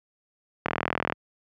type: click train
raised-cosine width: 0.5 ms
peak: -9 dBFS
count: 20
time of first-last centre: 0.66-1.123 s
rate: 41 Hz
effects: high-pass 100 Hz 12 dB/octave